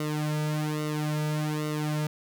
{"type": "tone with flanger", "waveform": "sawtooth", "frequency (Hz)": 151.9, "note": "D#3", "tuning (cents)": -41, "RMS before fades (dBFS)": -29, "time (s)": [0, 2.07], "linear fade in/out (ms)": 2, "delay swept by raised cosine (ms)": [1.2, 2.8], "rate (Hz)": 1.2, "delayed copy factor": -0.95, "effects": []}